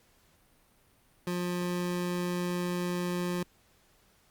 25% pulse tone, 177.3 Hz, F3, 26 cents sharp, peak -26 dBFS, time 1.27-3.43 s, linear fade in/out 2 ms, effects pink hiss -65 dBFS RMS until 4.3 s + Opus 48 kbps

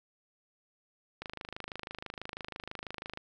click train, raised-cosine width 0.3 ms, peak -23 dBFS, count 52, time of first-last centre 1.22-3.174 s, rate 26.1 Hz, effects none

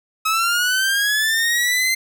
sawtooth linear sweep, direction up, 1276 to 2085 Hz, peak -13 dBFS, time 0.25-1.95 s, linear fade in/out 10 ms, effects none

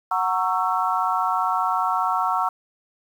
sine chord, F# dominant seventh, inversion none, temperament just, 740 / 925 / 1110 / 1332 Hz, F#5 / A#5 / C#6 / E6, 0 / -14 / +2 / +18 cents, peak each -25 dBFS, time 0.11-2.49 s, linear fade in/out 5 ms, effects 8-bit

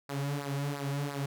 sawtooth tone with flanger, 141.4 Hz, C#3, 35 cents sharp, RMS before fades -34 dBFS, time 0.09-1.26 s, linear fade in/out 5 ms, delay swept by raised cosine 0.31 to 4.61 ms, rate 2.9 Hz, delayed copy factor -0.75, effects none

